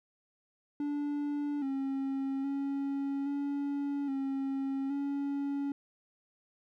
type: tone with pitch steps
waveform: triangle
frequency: 290.5 / 270.8 / 277.4 / 283.2 / 271.3 / 281.2 Hz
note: D4 / C#4 / C#4 / C#4 / C#4 / C#4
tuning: -19 / -40 / +1 / +37 / -37 / +25 cents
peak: -29 dBFS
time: 0.8-5.72 s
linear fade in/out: 2 ms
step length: 820 ms
effects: none